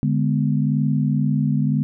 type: chord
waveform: sine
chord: G# diminished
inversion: second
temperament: equal with one note detuned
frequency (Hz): 146.83 / 207.7 / 249.7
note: D3 / G#3 / B3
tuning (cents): 0 / 0 / +19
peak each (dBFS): -19 / -22 / -23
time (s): 0.03-1.83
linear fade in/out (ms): 0
effects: none